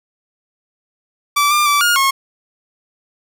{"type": "tone with pitch steps", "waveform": "sawtooth", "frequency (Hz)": [1160, 1195, 1160, 1425, 1086], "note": ["D6", "D6", "D6", "F6", "C#6"], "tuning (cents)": [-22, 30, -22, 34, -36], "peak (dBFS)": -8, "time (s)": [1.36, 2.11], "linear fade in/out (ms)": 10, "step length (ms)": 150, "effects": []}